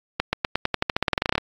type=accelerating click train; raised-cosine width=0.3 ms; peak=-4 dBFS; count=19; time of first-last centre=0.2-1.38 s; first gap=130 ms; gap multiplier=0.91; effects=AAC 48 kbps